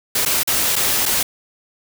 white noise with dropouts, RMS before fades -18 dBFS, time 0.15-1.23 s, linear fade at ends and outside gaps 5 ms, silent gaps 0.252-0.259 / 0.433-0.474 / 0.757-0.762 / 1.056-1.06 s, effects none

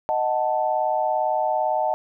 sine chord, D# diminished, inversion none, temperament equal, 622.3 / 740 / 880 Hz, D#5 / F#5 / A5, 0 / 0 / 0 cents, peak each -24 dBFS, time 0.09-1.94 s, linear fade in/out 0 ms, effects none

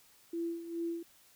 sine tone with tremolo, 336.5 Hz, E4, 36 cents sharp, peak -32 dBFS, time 0.33-1.03 s, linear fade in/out 5 ms, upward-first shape sine, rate 2.4 Hz, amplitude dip 70%, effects white hiss -63 dBFS RMS until 1.35 s

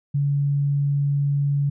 sine tone, 142.1 Hz, C#3, 43 cents sharp, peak -18 dBFS, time 0.14-1.7 s, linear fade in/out 10 ms, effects none

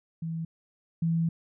sine tone pair in turn, 163.6 / 165.41 Hz, E3 / E3, -13 / +6 cents, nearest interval unison, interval 19 cents, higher second, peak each -30 / -23 dBFS, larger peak second, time 0.22-0.45 / 1.02-1.29 s, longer second, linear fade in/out 5 ms, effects none

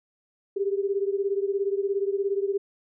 sine beating tone pair, 392 / 409 Hz, G4 / G#4, 0 / -26 cents, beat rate 17 Hz, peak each -25 / -28 dBFS, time 0.56-2.58 s, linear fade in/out 10 ms, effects none

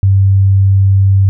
sine tone, 97.3 Hz, G2, 12 cents flat, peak -5 dBFS, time 0.03-1.29 s, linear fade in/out 0 ms, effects none

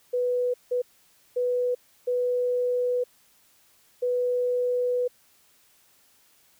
sine tone bursts at uneven times, 493.9 Hz, B4, in tune, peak -22 dBFS, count 5, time 0.13-0.54 / 0.71-0.82 / 1.36-1.75 / 2.07-3.04 / 4.02-5.08 s, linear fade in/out 10 ms, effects white hiss -61 dBFS RMS until 6.59 s

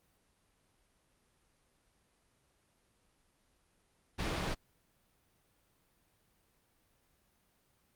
pink low-pass noise, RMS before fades -35 dBFS, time 4.18-4.55 s, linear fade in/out 20 ms, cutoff 4900 Hz, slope 12 dB/octave, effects pink hiss -73 dBFS RMS until 7.95 s + Opus 32 kbps

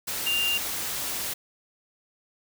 sine tone in noise, 2794 Hz, F7, in tune, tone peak -23 dBFS, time 0.26-0.58 s, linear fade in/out 10 ms, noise white, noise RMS -31 dBFS, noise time 0.07-1.34 s, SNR +5 dB, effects none

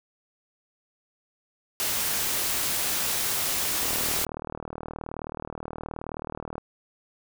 white noise, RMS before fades -27 dBFS, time 1.8-4.25 s, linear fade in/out 0 ms
click train, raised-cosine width 1 ms, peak -20 dBFS, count 108, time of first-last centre 3.83-6.581 s, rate 38.9 Hz
effects none

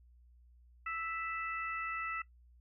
harmonic tone, 659.3 Hz, E5, in tune, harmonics 2 / 3 / 4, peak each -38 / -42 / -44 dBFS, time 0.86-2.22 s, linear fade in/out 5 ms, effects noise-tail reverb RT60 0.1 s tail -17 dB re dry + added 60 Hz sine -59 dBFS peak until 2.6 s

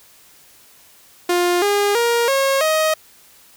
sawtooth tone with pitch steps, 352.7 / 407.5 / 470.8 / 543.9 / 628.4 Hz, F4 / G#4 / A#4 / C#5 / D#5, +17 / -33 / +17 / -33 / +17 cents, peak -11 dBFS, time 1.29-2.94 s, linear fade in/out 5 ms, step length 330 ms, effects white hiss -49 dBFS RMS until 3.56 s

